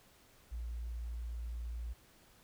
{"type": "tone", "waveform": "sine", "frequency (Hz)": 58.27, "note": "A#1", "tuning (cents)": 0, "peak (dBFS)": -38, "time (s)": [0.51, 1.94], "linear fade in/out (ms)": 20, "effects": ["pink hiss -64 dBFS RMS until 2.43 s"]}